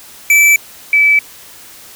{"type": "tone pair in turn", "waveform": ["square", "sine"], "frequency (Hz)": [2317, 2304], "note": ["D7", "D7"], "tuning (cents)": [-24, -34], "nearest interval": "unison", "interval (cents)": 10, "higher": "first", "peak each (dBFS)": -6, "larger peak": "neither", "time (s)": [[0.3, 0.56], [0.93, 1.19]], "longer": "neither", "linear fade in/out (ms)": 2, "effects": ["white hiss -37 dBFS RMS until 1.95 s"]}